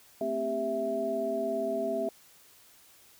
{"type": "tone cluster", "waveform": "sine", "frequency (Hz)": [225.3, 262.9, 396.3, 660], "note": ["A3", "C4", "G4", "E5"], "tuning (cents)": [41, 8, 19, 2], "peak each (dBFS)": [-39, -37, -34, -30], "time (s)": [0.21, 2.09], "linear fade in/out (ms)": 2, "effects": ["white hiss -58 dBFS RMS until 3.19 s"]}